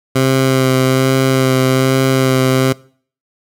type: tone with vibrato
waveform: 15% pulse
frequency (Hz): 131.5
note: C3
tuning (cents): +9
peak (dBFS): -4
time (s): 0.15-2.73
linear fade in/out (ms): 10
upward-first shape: sine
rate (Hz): 1.2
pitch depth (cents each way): 15
effects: noise-tail reverb RT60 0.5 s tail -23 dB re dry